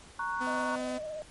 sine chord, F# major, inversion first, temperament equal, 932.3 / 1108.7 / 1480 Hz, A#5 / C#6 / F#6, 0 / 0 / 0 cents, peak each -35 dBFS, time 0.19-0.76 s, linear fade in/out 5 ms
sawtooth tone, 253.2 Hz, B3, 43 cents sharp, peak -30 dBFS, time 0.4-0.99 s, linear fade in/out 20 ms
sine tone with vibrato, 619 Hz, D#5, 9 cents flat, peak -35 dBFS, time 0.47-1.22 s, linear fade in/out 0 ms, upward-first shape sine, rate 16 Hz, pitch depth 35 cents each way
effects pink hiss -53 dBFS RMS until 1.3 s + MP3 48 kbps

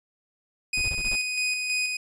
sawtooth tone with tremolo, 2493 Hz, D#7, 3 cents sharp, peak -20 dBFS, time 0.73-1.97 s, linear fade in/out 5 ms, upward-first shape square, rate 3.1 Hz, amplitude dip 35%
brown noise bursts, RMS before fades -33 dBFS, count 6, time 0.77-1.157 s, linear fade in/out 5 ms, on 47 ms, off 21 ms
effects resampled to 22050 Hz

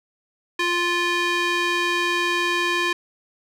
square tone with band-pass filter, 349.2 Hz, F4, in tune, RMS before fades -22 dBFS, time 0.59-2.93 s, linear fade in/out 5 ms, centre 2300 Hz, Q 1.1, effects none

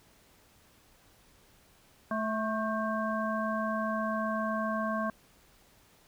harmonic tone with a mistuned harmonic, 218.1 Hz, A3, 15 cents flat, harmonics 1 / 3 / 5 / 7, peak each -33 / -34 / -34 / -38 dBFS, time 2.11-5.1 s, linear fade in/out 2 ms, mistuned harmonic 7, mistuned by +54 cents, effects pink hiss -62 dBFS RMS until 6.07 s

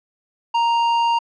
sine tone with tanh clipping, 932.3 Hz, A#5, in tune, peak -17 dBFS, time 0.54-1.19 s, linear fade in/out 10 ms, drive 12 dB, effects low-pass 5000 Hz 12 dB/octave

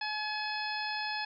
harmonic tone, 851 Hz, G#5, 42 cents sharp, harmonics 1 / 2 / 3 / 4 / 5 / 6, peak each -37 / -38 / -40 / -45 / -42 / -41 dBFS, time 0.01-1.25 s, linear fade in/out 5 ms, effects none

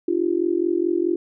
sine tone with amplitude modulation, 344.9 Hz, F4, 22 cents flat, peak -14 dBFS, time 0.08-1.16 s, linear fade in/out 5 ms, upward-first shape sine, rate 44.7 Hz, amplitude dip 95%, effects none

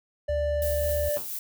triangle tone, 588 Hz, D5, 2 cents sharp, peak -23 dBFS, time 0.28-1.18 s, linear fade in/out 10 ms
sine tone with pitch glide, 73.42 to 74.4 Hz, D2 to D2, 0 to +23 cents, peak -29 dBFS, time 0.29-1.09 s, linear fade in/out 5 ms, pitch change +23 cents, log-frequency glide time 0.74-0.91 s
violet noise with tremolo, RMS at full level -33 dBFS, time 0.62-1.39 s, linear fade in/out 2 ms, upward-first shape triangle, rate 4.4 Hz, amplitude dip 30%
5% pulse tone with exponential decay, 100 Hz, G2, 35 cents sharp, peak -26 dBFS, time 1.16-1.36 s, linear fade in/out 5 ms, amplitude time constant 43 ms
effects none

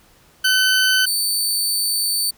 20% pulse tone pair in turn, 1518 / 4549 Hz, F#6 / C#8, +44 / +44 cents, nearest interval octave + perfect fifth, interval 1900 cents, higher second, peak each -9 / -12 dBFS, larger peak first, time 0.44-1.06 / 1.06-2.31 s, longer second, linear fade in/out 10 ms, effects pink hiss -53 dBFS RMS until 2.37 s

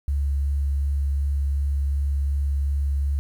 sine tone with vibrato, 70.2 Hz, C#2, 22 cents sharp, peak -20 dBFS, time 0.08-3.19 s, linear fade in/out 0 ms, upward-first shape sine, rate 2.7 Hz, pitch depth 10 cents each way, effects 9-bit

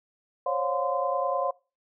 sine tone cluster, 533 / 563 / 710 / 1033 Hz, C5 / C#5 / F5 / C6, +32 / +27 / +28 / -22 cents, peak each -30 dBFS, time 0.46-1.51 s, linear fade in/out 5 ms, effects noise-tail reverb RT60 0.3 s tail -22 dB re dry

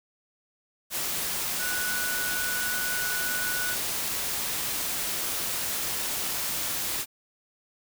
sine tone in noise, 1476 Hz, F#6, 5 cents flat, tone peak -30 dBFS, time 1.58-3.77 s, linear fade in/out 50 ms, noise white, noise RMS -30 dBFS, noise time 0.9-7.06 s, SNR -3 dB, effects none

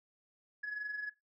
sine tone with amplitude modulation, 1690 Hz, G#6, 30 cents sharp, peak -33 dBFS, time 0.63-1.1 s, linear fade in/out 10 ms, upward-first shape sine, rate 22.7 Hz, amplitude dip 65%, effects noise-tail reverb RT60 0.2 s tail -20 dB re dry + tanh soft clip ceiling -33 dBFS

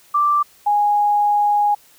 sine tone pair in turn, 1174.7 / 826.6 Hz, D6 / G#5, 0 / -8 cents, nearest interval tritone, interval 608 cents, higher first, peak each -13 dBFS, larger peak neither, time 0.14-0.43 / 0.66-1.75 s, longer second, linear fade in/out 10 ms, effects white hiss -51 dBFS RMS until 1.98 s

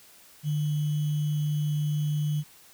sine tone with sample-and-hold, 149.5 Hz, D3, 31 cents sharp, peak -24 dBFS, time 0.43-2.44 s, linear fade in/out 50 ms, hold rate 3150 Hz, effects white hiss -54 dBFS RMS until 2.73 s

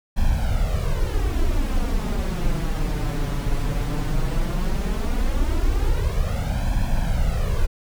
brown noise with flanger, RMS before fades -21 dBFS, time 0.16-7.67 s, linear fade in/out 20 ms, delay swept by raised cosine 1.2 to 7 ms, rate 0.15 Hz, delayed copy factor +0.8, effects none

